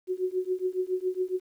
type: tone with tremolo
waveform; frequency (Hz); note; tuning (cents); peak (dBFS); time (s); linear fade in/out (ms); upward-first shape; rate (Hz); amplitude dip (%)
sine; 369.2; F#4; -4; -22; 0.07-1.4; 50; triangle; 7.2; 100
effects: 10-bit